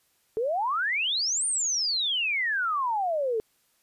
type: exponential two-way sweep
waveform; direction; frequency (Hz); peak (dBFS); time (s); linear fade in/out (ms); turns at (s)
sine; up then down; 424.7 to 9190 to 424.7; -24; 0.37-3.4; 0; 1.46
effects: white hiss -68 dBFS RMS until 3.82 s + resampled to 32000 Hz